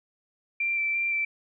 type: tone with vibrato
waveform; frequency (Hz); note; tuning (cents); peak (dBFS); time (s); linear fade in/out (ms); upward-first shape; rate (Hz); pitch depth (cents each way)
sine; 2349; D7; 0; -24; 0.6-1.25; 5; square; 2.9; 11
effects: none